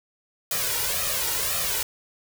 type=noise with flanger; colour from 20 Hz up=white; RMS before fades=-26 dBFS; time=0.51-1.83 s; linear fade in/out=2 ms; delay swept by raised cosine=1.6 to 2.13 ms; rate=1.9 Hz; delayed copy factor=+0.75; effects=none